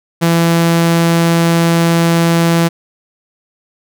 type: tone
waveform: sawtooth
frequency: 167.7 Hz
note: E3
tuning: 30 cents sharp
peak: -5 dBFS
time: 0.21-2.69 s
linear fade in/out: 20 ms
effects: none